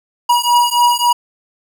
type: beating tone pair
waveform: square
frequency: 961 / 964.6 Hz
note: B5 / B5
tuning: -48 / -41 cents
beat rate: 3.6 Hz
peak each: -14 dBFS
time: 0.29-1.13 s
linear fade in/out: 10 ms
effects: none